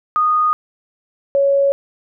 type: tone pair in turn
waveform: sine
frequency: 1235 / 556.4 Hz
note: D#6 / C#5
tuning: -13 / +6 cents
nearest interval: octave + major second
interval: 1381 cents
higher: first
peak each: -12 / -11 dBFS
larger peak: second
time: 0.16-0.53 / 1.35-1.72 s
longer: neither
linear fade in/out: 0 ms
effects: none